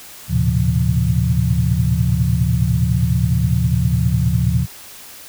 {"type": "tone cluster", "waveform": "sine", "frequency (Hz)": [76.2, 110.3, 120.1, 134.6, 172.1], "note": ["D#2", "A2", "B2", "C3", "F3"], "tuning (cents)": [-36, 5, -48, 49, -25], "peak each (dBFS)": -20, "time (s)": [0.28, 4.67], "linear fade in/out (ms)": 50, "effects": ["white hiss -38 dBFS RMS until 5.28 s"]}